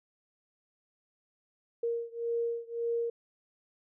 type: beating tone pair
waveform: sine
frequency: 466.2 / 468 Hz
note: A#4 / A#4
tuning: 0 / +7 cents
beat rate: 1.8 Hz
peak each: -33 / -34 dBFS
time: 1.83-3.1 s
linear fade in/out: 5 ms
effects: none